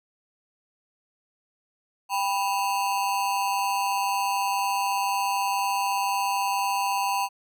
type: ring-modulated tone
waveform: square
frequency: 891 Hz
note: A5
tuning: 22 cents sharp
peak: -21 dBFS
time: 2.09-7.29 s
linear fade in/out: 50 ms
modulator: 98 Hz
effects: none